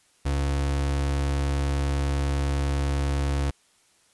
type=tone; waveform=35% pulse; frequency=70 Hz; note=C#2; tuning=18 cents sharp; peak=-21 dBFS; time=0.25-3.51 s; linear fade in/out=10 ms; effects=white hiss -62 dBFS RMS until 4.13 s + resampled to 24000 Hz